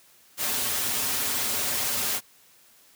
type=noise with comb filter; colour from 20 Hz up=white; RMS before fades=-27 dBFS; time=0.37-2.21 s; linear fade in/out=50 ms; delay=6 ms; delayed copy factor=-0.6; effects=white hiss -57 dBFS RMS until 2.95 s + high-pass 80 Hz 12 dB/octave